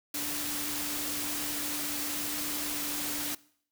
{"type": "tone in noise", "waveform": "sine", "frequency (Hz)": 293.7, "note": "D4", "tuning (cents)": 0, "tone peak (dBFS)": -40, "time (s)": [0.14, 3.35], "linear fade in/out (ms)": 5, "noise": "white", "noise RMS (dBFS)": -34, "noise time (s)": [0.14, 3.35], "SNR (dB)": -9, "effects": ["noise-tail reverb RT60 0.6 s tail -21 dB re dry"]}